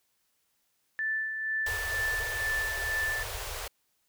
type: tone with tremolo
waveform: sine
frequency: 1760 Hz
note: A6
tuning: in tune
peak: -27 dBFS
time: 0.99-3.23 s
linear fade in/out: 0 ms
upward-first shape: sine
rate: 2.1 Hz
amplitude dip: 45%
type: band-stop noise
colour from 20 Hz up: pink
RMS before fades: -37 dBFS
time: 1.66-3.68 s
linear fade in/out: 5 ms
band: 110 to 410 Hz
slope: 48 dB/octave
effects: white hiss -74 dBFS RMS until 4.08 s